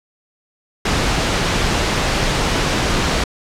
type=noise; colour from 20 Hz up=pink; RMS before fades=-17 dBFS; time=0.85-3.24 s; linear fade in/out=5 ms; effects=low-pass 6000 Hz 12 dB/octave